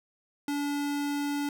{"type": "tone", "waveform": "square", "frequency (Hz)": 287.7, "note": "D4", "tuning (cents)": -36, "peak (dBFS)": -29, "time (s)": [0.48, 1.49], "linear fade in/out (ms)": 2, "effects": []}